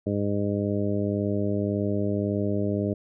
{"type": "harmonic tone", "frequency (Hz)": 101.8, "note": "G#2", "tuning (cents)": -34, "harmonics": [1, 2, 3, 4, 5, 6], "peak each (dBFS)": [-29, -28, -30, -31, -35, -33], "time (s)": [0.06, 2.94], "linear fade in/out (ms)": 10, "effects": []}